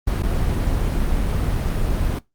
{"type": "noise with dropouts", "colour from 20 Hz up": "brown", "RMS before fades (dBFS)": -20, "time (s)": [0.07, 2.19], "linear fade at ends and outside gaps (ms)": 5, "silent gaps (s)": [0.225, 0.232], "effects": ["noise-tail reverb RT60 0.2 s tail -22 dB re dry", "Opus 32 kbps"]}